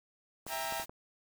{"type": "noise", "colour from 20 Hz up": "white", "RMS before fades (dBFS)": -44, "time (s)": [0.46, 0.86], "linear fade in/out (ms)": 20}
{"type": "clicks", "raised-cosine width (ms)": 1, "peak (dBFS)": -30, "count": 4, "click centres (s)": [0.466, 0.724, 0.798, 0.895]}
{"type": "chord", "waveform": "sawtooth", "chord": "E diminished", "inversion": "none", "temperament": "equal with one note detuned", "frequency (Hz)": [659.3, 797.7, 932.3], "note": ["E5", "G5", "Bb5"], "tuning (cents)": [0, 30, 0], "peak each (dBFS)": -36, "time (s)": [0.48, 0.85], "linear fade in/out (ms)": 50}
{"effects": []}